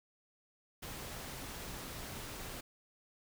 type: noise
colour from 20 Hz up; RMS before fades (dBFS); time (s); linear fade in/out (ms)
pink; -45; 0.82-2.61; 10
effects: none